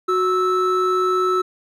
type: tone pair together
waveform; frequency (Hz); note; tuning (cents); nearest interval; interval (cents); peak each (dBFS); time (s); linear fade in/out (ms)
triangle; 368.3 / 1312.5; F#4 / E6; -8 / -8; octave + minor seventh; 2200; -17; 0.08-1.42; 10
effects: none